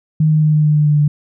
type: tone with pitch steps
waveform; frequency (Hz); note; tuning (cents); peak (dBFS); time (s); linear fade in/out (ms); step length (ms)
sine; 155.56 / 154.4 / 153.24 / 152.09 / 150.96 / 149.83 / 148.71 / 147.59; D#3 / D#3 / D#3 / D#3 / D3 / D3 / D3 / D3; 0 / -13 / -26 / -39 / +48 / +35 / +22 / +9; -9; 0.2-1.08; 5; 110
effects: none